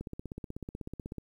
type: click train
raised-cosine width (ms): 3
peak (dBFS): -26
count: 20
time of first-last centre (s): 0.01-1.183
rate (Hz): 16.2
effects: 10-bit